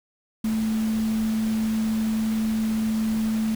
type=tone in noise; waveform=sine; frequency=220 Hz; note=A3; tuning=in tune; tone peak=-21 dBFS; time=0.44-3.55 s; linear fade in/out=5 ms; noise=pink; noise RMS=-38 dBFS; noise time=0.44-3.55 s; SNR=+14 dB; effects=none